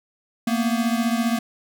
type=beating tone pair; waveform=square; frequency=228.1 / 243.1 Hz; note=A#3 / B3; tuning=-37 / -27 cents; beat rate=15 Hz; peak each=-22 / -25 dBFS; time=0.47-1.39 s; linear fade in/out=5 ms; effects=none